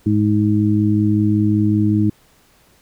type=harmonic tone; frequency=105.3 Hz; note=G#2; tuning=24 cents sharp; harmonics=1 / 2 / 3; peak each=-17 / -17 / -17 dBFS; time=0.06-2.1 s; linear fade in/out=5 ms; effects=pink hiss -54 dBFS RMS until 2.81 s